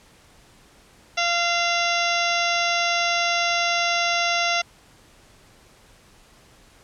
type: harmonic tone with a mistuned harmonic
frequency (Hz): 690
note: F5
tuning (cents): -21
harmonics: 1 / 2 / 3 / 4 / 5 / 6 / 7 / 8 / 9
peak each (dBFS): -25 / -27 / -26 / -27 / -30 / -34 / -33 / -31 / -33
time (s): 1.17-4.62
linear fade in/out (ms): 10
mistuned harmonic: 6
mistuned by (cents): -76
effects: pink hiss -53 dBFS RMS until 6.83 s + low-pass 10000 Hz 12 dB/octave